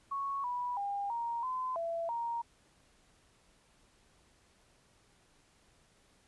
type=tone with pitch steps; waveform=sine; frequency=1107 / 980 / 804 / 936 / 1023 / 670 / 935 Hz; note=C#6 / B5 / G5 / A#5 / C6 / E5 / A#5; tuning=-3 / -14 / +44 / +7 / -39 / +28 / +5 cents; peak=-33 dBFS; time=0.11-2.42 s; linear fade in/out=10 ms; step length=330 ms; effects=pink hiss -67 dBFS RMS until 6.27 s + resampled to 24000 Hz